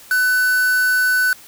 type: tone with quantisation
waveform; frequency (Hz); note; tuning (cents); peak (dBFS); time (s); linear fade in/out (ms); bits
triangle; 1500; F#6; +23; -12; 0.11-1.33; 2; 4
effects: white hiss -43 dBFS RMS until 1.47 s